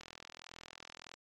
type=click train; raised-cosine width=0.2 ms; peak=-30 dBFS; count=48; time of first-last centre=0.01-1.14 s; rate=41.6 Hz; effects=AAC 32 kbps